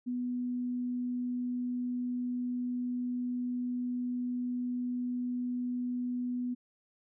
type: tone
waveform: sine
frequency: 246.9 Hz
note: B3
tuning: in tune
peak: -31 dBFS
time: 0.06-6.55 s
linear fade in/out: 20 ms
effects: none